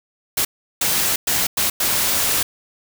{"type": "noise bursts at uneven times", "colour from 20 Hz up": "white", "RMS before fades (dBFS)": -19, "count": 5, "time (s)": [[0.37, 0.45], [0.81, 1.16], [1.27, 1.47], [1.57, 1.7], [1.8, 2.43]], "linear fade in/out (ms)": 5, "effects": []}